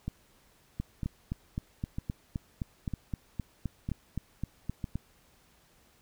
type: two click trains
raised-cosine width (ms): 5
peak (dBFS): -20 / -21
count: 17 / 6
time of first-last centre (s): 0.8-4.956 / 0.08-4.842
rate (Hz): 3.85 / 1.05
effects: pink hiss -64 dBFS RMS until 6.01 s